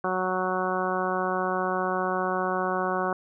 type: harmonic tone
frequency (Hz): 185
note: F#3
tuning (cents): 0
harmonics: 1 / 2 / 3 / 4 / 5 / 6 / 7 / 8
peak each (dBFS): -34 / -31 / -32 / -31 / -35 / -31 / -35 / -34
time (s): 0.04-3.13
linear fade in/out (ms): 2
effects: none